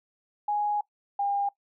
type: tone pair in turn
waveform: sine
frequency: 830.6 / 804.6 Hz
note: G#5 / G5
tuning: 0 / +45 cents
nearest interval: minor second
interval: 55 cents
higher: first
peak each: -24 dBFS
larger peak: neither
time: 0.48-0.81 / 1.19-1.49 s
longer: first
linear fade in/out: 5 ms
effects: noise-tail reverb RT60 0.1 s tail -20 dB re dry